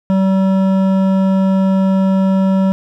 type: tone with hard clipping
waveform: triangle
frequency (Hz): 191.4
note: G3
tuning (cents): -41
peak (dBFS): -12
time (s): 0.1-2.72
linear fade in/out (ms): 0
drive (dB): 15
effects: none